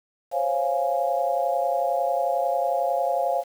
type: chord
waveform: sine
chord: Db major seventh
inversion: third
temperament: equal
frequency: 523.3 / 554.4 / 698.5 / 830.6 Hz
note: C5 / Db5 / F5 / Ab5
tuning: 0 / 0 / 0 / 0 cents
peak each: -28 / -27 / -24 / -29 dBFS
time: 0.31-3.44 s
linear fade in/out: 50 ms
effects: 8-bit